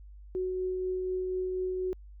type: tone with tremolo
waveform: sine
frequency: 370 Hz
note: F#4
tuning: in tune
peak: -28 dBFS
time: 0.35-1.93 s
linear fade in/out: 0 ms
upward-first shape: triangle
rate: 4.1 Hz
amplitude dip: 25%
effects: added 50 Hz sine -46 dBFS peak until 2.2 s